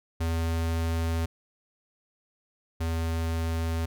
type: tone pair in turn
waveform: square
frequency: 82.41 / 82.12 Hz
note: E2 / E2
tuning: 0 / -6 cents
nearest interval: unison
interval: 6 cents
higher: first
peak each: -26 / -27 dBFS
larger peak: first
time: 0.2-1.26 / 2.8-3.86 s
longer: neither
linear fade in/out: 10 ms
effects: none